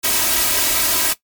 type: noise with comb filter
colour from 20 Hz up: white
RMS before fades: -17 dBFS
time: 0.03-1.14 s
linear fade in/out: 20 ms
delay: 3.1 ms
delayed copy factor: +0.65
effects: noise-tail reverb RT60 0.1 s tail -17 dB re dry + MP3 96 kbps